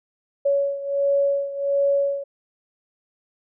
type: beating tone pair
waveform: sine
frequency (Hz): 560 / 561.4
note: C#5 / C#5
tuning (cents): +18 / +22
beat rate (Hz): 1.4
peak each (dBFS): -20 / -24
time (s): 0.45-2.24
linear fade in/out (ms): 10
effects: none